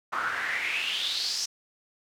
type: noise with band-pass filter sweep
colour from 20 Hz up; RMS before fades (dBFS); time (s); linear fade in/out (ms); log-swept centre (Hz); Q
pink; -30; 0.12-1.46; 10; 1200 to 5700; 5.6
effects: none